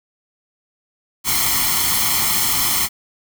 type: noise with comb filter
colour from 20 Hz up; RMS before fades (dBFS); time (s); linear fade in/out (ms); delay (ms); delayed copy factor
white; -18; 1.24-2.89; 50; 0.94; +0.75
effects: none